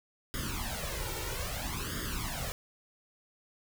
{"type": "noise with flanger", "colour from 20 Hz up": "pink", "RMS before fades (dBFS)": -36, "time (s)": [0.34, 2.52], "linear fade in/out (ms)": 0, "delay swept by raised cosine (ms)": [0.59, 2.19], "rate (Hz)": 0.61, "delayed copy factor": 0.85, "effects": []}